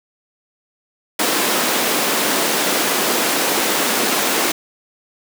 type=high-pass noise; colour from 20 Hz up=pink; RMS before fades=-18 dBFS; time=1.19-4.52 s; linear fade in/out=5 ms; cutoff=240 Hz; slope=24 dB/octave; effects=none